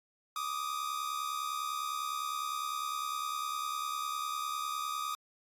45% pulse tone pair together, 1174.7 / 1244.6 Hz, D6 / D#6, 0 / 0 cents, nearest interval minor second, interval 100 cents, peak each -38 / -36 dBFS, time 0.36-5.15 s, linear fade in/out 2 ms, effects AAC 64 kbps

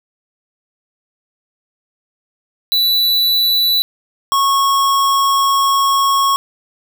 square tone pair in turn, 3961 / 1099.1 Hz, B7 / C#6, +4 / -15 cents, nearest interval octave + minor seventh, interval 2219 cents, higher first, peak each -12 dBFS, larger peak neither, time 2.72-3.82 / 4.32-6.36 s, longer second, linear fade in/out 0 ms, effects none

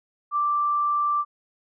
sine tone, 1174.7 Hz, D6, in tune, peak -20 dBFS, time 0.31-1.25 s, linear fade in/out 50 ms, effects none

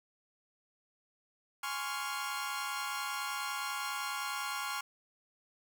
sawtooth chord, Db major seventh, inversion second, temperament equal with one note detuned, 830.6 / 1046.5 / 1116.4 / 1396.9 Hz, Ab5 / C6 / Db6 / F6, 0 / 0 / +12 / 0 cents, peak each -39 / -38 / -37 / -36 dBFS, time 1.63-4.81 s, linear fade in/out 5 ms, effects none

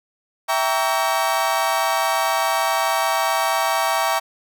35% pulse chord, E diminished seventh, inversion none, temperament equal with one note detuned, 659.3 / 784 / 932.3 / 1132.7 Hz, E5 / G5 / Bb5 / Db6, 0 / 0 / 0 / +37 cents, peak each -22 dBFS, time 0.48-4.2 s, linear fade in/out 20 ms, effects none

